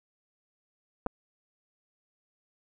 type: clicks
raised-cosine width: 1 ms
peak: -17 dBFS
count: 2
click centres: 1.063 / 1.067 s
effects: none